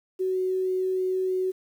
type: tone with vibrato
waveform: sine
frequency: 373 Hz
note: F#4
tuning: 14 cents sharp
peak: -23 dBFS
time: 0.19-1.52 s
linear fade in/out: 20 ms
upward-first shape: sine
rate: 3.2 Hz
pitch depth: 8 cents each way
effects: 9-bit